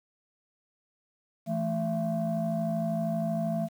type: tone cluster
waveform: sine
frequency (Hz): 166 / 218.8 / 672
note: E3 / A3 / E5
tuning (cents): +12 / -9 / +33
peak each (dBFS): -30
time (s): 1.46-3.69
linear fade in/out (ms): 50
effects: tanh soft clip ceiling -21 dBFS + 9-bit